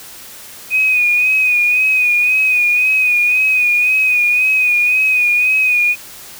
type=tone with vibrato; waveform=sine; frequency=2489 Hz; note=D#7; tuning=in tune; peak=-10 dBFS; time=0.7-5.96 s; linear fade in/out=50 ms; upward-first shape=sine; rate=1.9 Hz; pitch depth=41 cents each way; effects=white hiss -35 dBFS RMS until 6.39 s